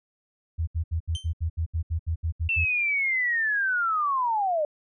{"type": "tone bursts", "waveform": "sine", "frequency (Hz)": 82, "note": "E2", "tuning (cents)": -9, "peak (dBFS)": -23, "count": 13, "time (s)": [0.58, 2.654], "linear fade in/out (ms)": 20, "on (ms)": 94, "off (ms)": 71}
{"type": "tone with exponential decay", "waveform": "40% pulse", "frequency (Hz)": 3111, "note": "G7", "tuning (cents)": -14, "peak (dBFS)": -29, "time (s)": [1.15, 1.33], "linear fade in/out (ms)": 1, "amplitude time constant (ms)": 37}
{"type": "linear sweep", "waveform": "sine", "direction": "down", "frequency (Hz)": [2710, 580], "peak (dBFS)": -22, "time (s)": [2.49, 4.65], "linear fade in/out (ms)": 2}
{"effects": ["resampled to 24000 Hz"]}